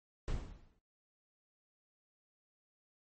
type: noise with exponential decay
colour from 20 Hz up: brown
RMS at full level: -33 dBFS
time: 0.28-0.79 s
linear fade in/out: 0 ms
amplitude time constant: 110 ms
effects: noise-tail reverb RT60 0.4 s tail -24 dB re dry + MP3 32 kbps